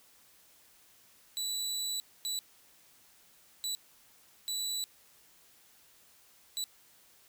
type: tone bursts at uneven times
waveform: 25% pulse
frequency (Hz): 3951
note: B7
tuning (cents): 0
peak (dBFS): -29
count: 5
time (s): 1.37-2 / 2.25-2.39 / 3.64-3.75 / 4.48-4.84 / 6.57-6.64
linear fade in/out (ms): 0
effects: white hiss -62 dBFS RMS until 7.28 s